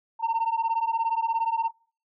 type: beating tone pair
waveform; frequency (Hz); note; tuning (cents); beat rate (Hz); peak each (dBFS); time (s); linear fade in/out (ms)
sine; 902 / 919; A5 / A#5; +43 / -25; 17; -24; 0.19-1.71; 50
effects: noise-tail reverb RT60 0.4 s tail -25 dB re dry + tanh soft clip ceiling -20 dBFS